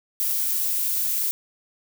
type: noise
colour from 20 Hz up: violet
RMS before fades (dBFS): -24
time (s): 0.2-1.31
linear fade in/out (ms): 0
effects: none